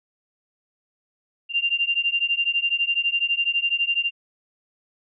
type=beating tone pair; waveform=sine; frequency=2779 / 2791 Hz; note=F7 / F7; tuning=-9 / -2 cents; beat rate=12 Hz; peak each=-23 dBFS; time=1.49-4.11 s; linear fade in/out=50 ms; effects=none